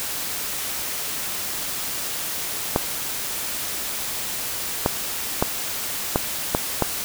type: clicks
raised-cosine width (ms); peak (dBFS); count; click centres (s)
1; -3; 6; 2.761 / 4.861 / 5.425 / 6.159 / 6.549 / 6.823
effects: white hiss -28 dBFS RMS until 7.04 s